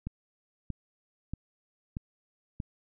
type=click train; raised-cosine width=5 ms; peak=-22 dBFS; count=5; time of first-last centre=0.07-2.602 s; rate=1.58 Hz; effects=none